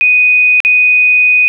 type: tone with dropouts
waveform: sine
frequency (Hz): 2489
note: D#7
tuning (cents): 0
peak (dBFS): -5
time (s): 0.01-1.48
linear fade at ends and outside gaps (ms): 0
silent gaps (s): 0.603-0.649
effects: none